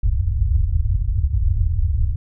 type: low-pass noise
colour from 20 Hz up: white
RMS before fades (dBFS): -18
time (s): 0.03-2.16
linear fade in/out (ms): 5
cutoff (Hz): 100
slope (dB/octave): 48
effects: none